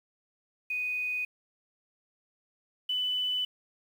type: tone pair in turn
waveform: sine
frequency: 2489 / 2995 Hz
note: D#7 / F#7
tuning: 0 / +20 cents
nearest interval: minor third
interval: 320 cents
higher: second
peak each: -29 / -27 dBFS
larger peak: second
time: 0.7-1.25 / 2.89-3.45 s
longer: second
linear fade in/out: 5 ms
effects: 9-bit